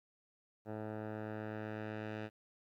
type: tone with low-pass filter sweep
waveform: 10% pulse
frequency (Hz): 108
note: A2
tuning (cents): -32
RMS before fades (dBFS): -43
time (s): 0.65-2.3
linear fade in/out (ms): 50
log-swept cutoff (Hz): 1000 to 2600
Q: 1.2
effects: 12-bit